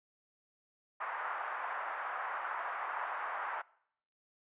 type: band-pass noise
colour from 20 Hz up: pink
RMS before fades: -39 dBFS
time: 1-3.62 s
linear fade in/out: 10 ms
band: 820 to 1600 Hz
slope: 24 dB/octave
effects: noise-tail reverb RT60 0.7 s tail -23 dB re dry + resampled to 8000 Hz